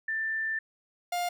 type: tone pair in turn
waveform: sine / 45% pulse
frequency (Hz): 1777 / 705.2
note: A6 / F5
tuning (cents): +17 / +17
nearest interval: octave + major third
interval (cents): 1600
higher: first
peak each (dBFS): -28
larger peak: neither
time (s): 0.08-0.59 / 1.12-1.29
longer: first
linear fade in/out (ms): 5
effects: none